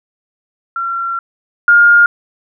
sine tone pair in turn, 1366 / 1415.2 Hz, F6 / F6, -39 / +23 cents, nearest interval minor second, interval 62 cents, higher second, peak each -16 / -4 dBFS, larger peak second, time 0.76-1.19 / 1.68-2.06 s, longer first, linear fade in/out 2 ms, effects none

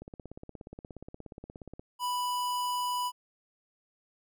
click train, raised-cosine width 2 ms, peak -30 dBFS, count 31, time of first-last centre 0.02-1.795 s, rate 16.9 Hz
square tone, 987.8 Hz, B5, in tune, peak -30 dBFS, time 1.99-3.12 s, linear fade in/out 50 ms
effects none

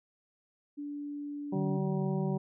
sine tone with pitch glide, 290 to 285.7 Hz, D4 to D4, -22 to -48 cents, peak -36 dBFS, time 0.77-1.78 s, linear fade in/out 20 ms, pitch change -26 cents, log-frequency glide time 1.52-1.64 s
harmonic tone, 190.8 Hz, G3, 47 cents flat, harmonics 1 / 2 / 3 / 4 / 5, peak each -32 / -36 / -43 / -44 / -47 dBFS, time 1.52-2.38 s, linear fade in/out 10 ms
sine tone with vibrato, 148.3 Hz, D3, 17 cents sharp, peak -32 dBFS, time 1.54-2.38 s, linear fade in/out 20 ms, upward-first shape sine, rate 3.4 Hz, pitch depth 30 cents each way
effects none

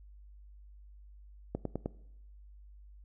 click train, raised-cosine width 2 ms, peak -20 dBFS, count 4, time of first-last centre 1.55-1.86 s, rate 9.69 Hz, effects noise-tail reverb RT60 0.8 s tail -20 dB re dry + added 50 Hz sine -51 dBFS peak until 3.04 s

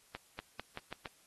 accelerating click train, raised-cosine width 0.3 ms, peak -25 dBFS, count 6, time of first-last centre 0.15-1.058 s, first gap 240 ms, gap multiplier 0.86, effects white hiss -66 dBFS RMS until 1.26 s + AAC 32 kbps

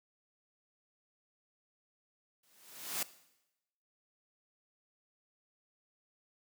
white noise with exponential growth, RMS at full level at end -33 dBFS, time 2.43-3.03 s, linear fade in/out 5 ms, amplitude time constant 130 ms, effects noise-tail reverb RT60 0.9 s tail -17 dB re dry + high-pass 150 Hz 12 dB/octave

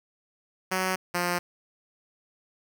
5% pulse tone pair in turn, 186.7 / 176.22 Hz, F#3 / F3, +16 / +16 cents, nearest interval minor second, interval 100 cents, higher first, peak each -14 dBFS, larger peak neither, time 0.71-0.96 / 1.14-1.39 s, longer neither, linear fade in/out 10 ms, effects none

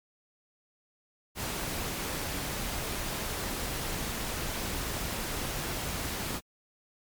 pink noise, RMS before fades -34 dBFS, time 1.35-6.41 s, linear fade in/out 50 ms, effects MP3 96 kbps

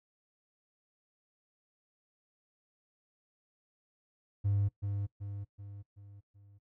triangle tone with echo, 100.7 Hz, G2, 47 cents sharp, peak -24 dBFS, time 4.44-4.69 s, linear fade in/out 20 ms, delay 380 ms, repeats 5, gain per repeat -6 dB, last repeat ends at 6.59 s, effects noise-tail reverb RT60 0.1 s tail -20 dB re dry + tanh soft clip ceiling -21 dBFS

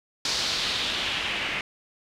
white noise with low-pass filter sweep, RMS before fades -28 dBFS, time 0.25-1.61 s, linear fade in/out 2 ms, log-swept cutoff 4900 to 2400 Hz, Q 2.7, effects none

